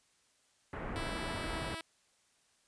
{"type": "low-pass noise", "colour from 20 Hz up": "pink", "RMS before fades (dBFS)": -40, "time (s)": [0.73, 1.75], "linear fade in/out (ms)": 2, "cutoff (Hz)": 2000, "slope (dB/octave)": 24}
{"type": "tone with pitch glide", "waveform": "5% pulse", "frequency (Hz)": [329.6, 326.6], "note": ["E4", "E4"], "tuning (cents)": [0, -16], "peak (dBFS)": -29, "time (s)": [0.96, 1.81], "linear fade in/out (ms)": 0, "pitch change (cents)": -16, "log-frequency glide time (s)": [1.14, 1.55]}
{"effects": ["white hiss -71 dBFS RMS until 2.67 s", "resampled to 22050 Hz"]}